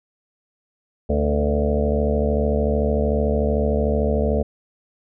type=harmonic tone with a mistuned harmonic; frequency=73.42 Hz; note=D2; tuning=in tune; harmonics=1 / 2 / 3 / 4 / 6 / 7 / 8 / 9 / 10; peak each=-21 / -31 / -24 / -34 / -24 / -28 / -26 / -30 / -38 dBFS; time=1.09-4.43 s; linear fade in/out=10 ms; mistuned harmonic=7; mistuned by=-37 cents; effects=none